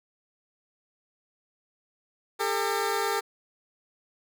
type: tone pair together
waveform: 15% pulse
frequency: 401.2 / 450 Hz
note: G4 / A4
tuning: +40 / +39 cents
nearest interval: major second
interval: 199 cents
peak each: -22 dBFS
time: 2.39-3.21 s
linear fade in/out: 20 ms
effects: none